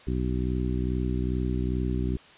harmonic tone, 62.4 Hz, B1, 19 cents sharp, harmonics 1 / 2 / 3 / 4 / 5 / 6, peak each -28 / -31 / -33 / -34 / -35 / -36 dBFS, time 0.07-2.17 s, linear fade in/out 5 ms, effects white hiss -51 dBFS RMS until 2.37 s + resampled to 8000 Hz

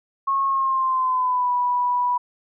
sine tone with pitch glide, 1090 to 982.4 Hz, C#6 to B5, -29 to -9 cents, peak -18 dBFS, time 0.27-2.18 s, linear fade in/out 10 ms, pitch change -180 cents, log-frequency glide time 0.47-1.52 s, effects none

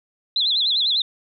sine tone with vibrato, 3729 Hz, A#7, in tune, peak -17 dBFS, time 0.36-1.02 s, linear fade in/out 2 ms, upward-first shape sine, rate 10 Hz, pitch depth 190 cents each way, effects none

